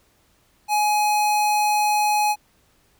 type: tone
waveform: square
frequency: 840 Hz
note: G#5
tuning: 19 cents sharp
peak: -18 dBFS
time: 0.68-2.36 s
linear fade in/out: 50 ms
effects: pink hiss -61 dBFS RMS until 2.99 s